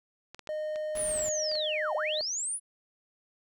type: clicks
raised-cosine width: 0.2 ms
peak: -27 dBFS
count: 8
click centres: 0.346 / 0.393 / 0.473 / 0.759 / 0.973 / 1.193 / 1.516 / 1.554 s
type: tone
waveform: triangle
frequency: 614 Hz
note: D#5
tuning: 23 cents flat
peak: -29 dBFS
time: 0.49-2.21 s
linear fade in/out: 0 ms
type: linear two-way sweep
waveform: sine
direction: down then up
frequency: 10230 to 527 to 10230 Hz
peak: -30 dBFS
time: 0.95-2.6 s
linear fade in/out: 50 ms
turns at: 1.95 s
type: noise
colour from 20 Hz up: pink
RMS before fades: -44 dBFS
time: 0.95-1.29 s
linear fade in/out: 2 ms
effects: none